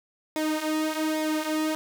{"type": "tone with flanger", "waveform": "sawtooth", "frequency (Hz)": 311.1, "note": "D#4", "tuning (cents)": 0, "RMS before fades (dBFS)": -27, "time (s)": [0.36, 1.75], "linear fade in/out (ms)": 0, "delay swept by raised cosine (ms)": [0.68, 4.58], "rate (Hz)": 1.2, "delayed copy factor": -0.7, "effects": []}